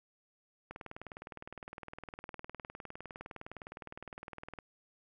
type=click train; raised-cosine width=0.5 ms; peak=-29 dBFS; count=77; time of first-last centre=0.71-4.588 s; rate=19.6 Hz; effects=none